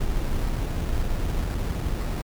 brown noise with sample-and-hold, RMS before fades -25 dBFS, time 0-2.22 s, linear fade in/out 10 ms, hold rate 3150 Hz, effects MP3 96 kbps

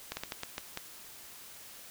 slowing click train, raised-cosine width 0.2 ms, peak -18 dBFS, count 7, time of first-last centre 0.12-0.774 s, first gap 50 ms, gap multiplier 1.31, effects white hiss -50 dBFS RMS until 1.9 s

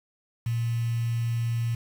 sine tone with quantisation, 116.6 Hz, A#2, 1 cent sharp, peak -24 dBFS, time 0.46-1.75 s, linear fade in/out 5 ms, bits 7, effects none

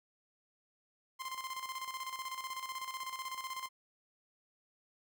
sawtooth tone with tremolo, 1046.5 Hz, C6, in tune, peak -34 dBFS, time 1.19-3.69 s, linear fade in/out 20 ms, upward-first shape square, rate 16 Hz, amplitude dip 60%, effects none

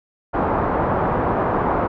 white low-pass noise, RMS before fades -20 dBFS, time 0.33-1.88 s, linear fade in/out 20 ms, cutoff 1100 Hz, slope 24 dB/octave, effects none

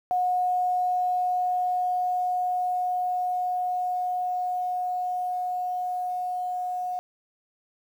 sine tone with level ramp, 726 Hz, F#5, 33 cents flat, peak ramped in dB -21 to -27 dBFS, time 0.11-6.99 s, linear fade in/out 0 ms, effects 9-bit

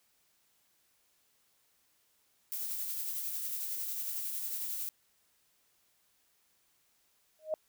violet noise with tremolo, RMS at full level -36 dBFS, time 2.52-4.89 s, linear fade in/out 0 ms, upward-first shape sine, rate 11 Hz, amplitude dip 30%
sine tone with exponential growth, 624 Hz, D#5, 5 cents sharp, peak -26 dBFS, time 7.39-7.54 s, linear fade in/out 1 ms, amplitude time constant 31 ms
effects white hiss -72 dBFS RMS until 7.68 s

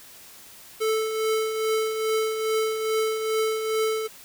square tone with tremolo, 438.8 Hz, A4, 5 cents flat, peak -21 dBFS, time 0.8-4.08 s, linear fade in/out 20 ms, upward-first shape triangle, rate 2.4 Hz, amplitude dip 55%, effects white hiss -47 dBFS RMS until 4.24 s

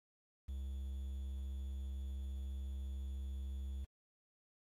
triangle tone with quantisation, 67 Hz, C2, 42 cents sharp, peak -38 dBFS, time 0.48-3.85 s, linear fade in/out 10 ms, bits 11, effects AAC 48 kbps

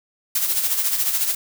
blue noise with tremolo, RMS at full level -19 dBFS, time 0.35-1.35 s, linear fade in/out 5 ms, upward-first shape sine, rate 14 Hz, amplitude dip 55%, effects none

